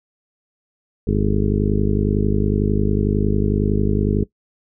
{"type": "harmonic tone with a mistuned harmonic", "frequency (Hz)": 51, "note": "G#1", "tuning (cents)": -31, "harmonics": [1, 2, 3, 4, 5, 6, 7, 8, 9], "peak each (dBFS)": [-21, -22, -25, -22, -28, -27, -28, -26, -30], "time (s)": [1.07, 4.24], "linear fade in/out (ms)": 5, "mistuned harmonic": 9, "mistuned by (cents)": -67, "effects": ["noise-tail reverb RT60 0.1 s tail -19 dB re dry"]}